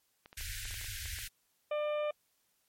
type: clicks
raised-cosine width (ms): 0.3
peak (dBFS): -35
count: 10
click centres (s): 0.259 / 0.329 / 0.409 / 0.654 / 0.709 / 0.742 / 0.813 / 0.844 / 1.057 / 1.187
type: band-stop noise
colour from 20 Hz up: pink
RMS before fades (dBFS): -41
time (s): 0.37-1.28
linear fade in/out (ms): 5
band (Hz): 110 to 1500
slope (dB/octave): 96
type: harmonic tone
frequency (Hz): 598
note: D5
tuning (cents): +31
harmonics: 1 / 2 / 3 / 4 / 5 / 6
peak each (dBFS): -31 / -42 / -53 / -46 / -52 / -57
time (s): 1.71-2.11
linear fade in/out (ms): 5
effects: white hiss -75 dBFS RMS until 2.68 s + MP3 64 kbps